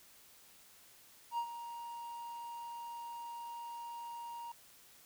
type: tone with ADSR envelope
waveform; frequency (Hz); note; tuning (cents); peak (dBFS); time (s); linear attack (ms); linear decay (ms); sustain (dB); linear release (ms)
triangle; 940; A#5; +14; -30; 1.31-4.52; 70; 76; -11; 5
effects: white hiss -61 dBFS RMS until 5.05 s